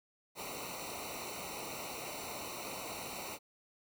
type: noise with comb filter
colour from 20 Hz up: pink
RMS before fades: -43 dBFS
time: 0.35-3.39 s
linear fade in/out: 50 ms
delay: 0.6 ms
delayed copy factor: -1
effects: none